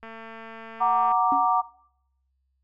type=click train; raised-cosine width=0.5 ms; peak=-27 dBFS; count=246; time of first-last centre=0.03-1.119 s; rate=225 Hz
type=chord; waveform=sine; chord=Gb augmented; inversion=none; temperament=equal; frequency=740 / 932.3 / 1174.7 Hz; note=Gb5 / Bb5 / D6; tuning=0 / 0 / 0 cents; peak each=-23 / -23 / -23 dBFS; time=0.8-1.62 s; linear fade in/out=20 ms
type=tone with exponential decay; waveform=triangle; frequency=277.2 Hz; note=C#4; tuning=in tune; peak=-24 dBFS; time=1.32-1.52 s; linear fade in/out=1 ms; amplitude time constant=43 ms
effects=noise-tail reverb RT60 0.7 s tail -20 dB re dry + added 66 Hz sine -69 dBFS peak until 2.63 s